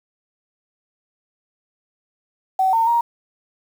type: tone with pitch steps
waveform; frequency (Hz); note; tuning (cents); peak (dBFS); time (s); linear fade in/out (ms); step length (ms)
sine; 759 / 908 / 939; F#5 / A#5 / A#5; +44 / -46 / +12; -14; 2.59-3.01; 5; 140
effects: 7-bit